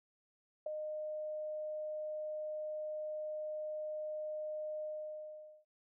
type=tone with ADSR envelope; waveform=sine; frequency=613 Hz; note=D#5; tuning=26 cents flat; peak=-32 dBFS; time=0.66-5.65 s; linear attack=6 ms; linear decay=5 ms; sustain=-6 dB; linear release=820 ms; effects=none